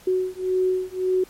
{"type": "beating tone pair", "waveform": "sine", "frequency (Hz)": [370, 371.8], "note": ["F#4", "F#4"], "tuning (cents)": [0, 8], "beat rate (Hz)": 1.8, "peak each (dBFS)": -23, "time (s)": [0.07, 1.24], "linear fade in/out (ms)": 5, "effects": ["pink hiss -50 dBFS RMS until 1.29 s", "MP3 64 kbps"]}